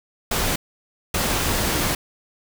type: noise bursts at uneven times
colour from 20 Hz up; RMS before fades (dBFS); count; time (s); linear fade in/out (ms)
pink; -22; 2; 0.31-0.56 / 1.14-1.95; 5
effects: none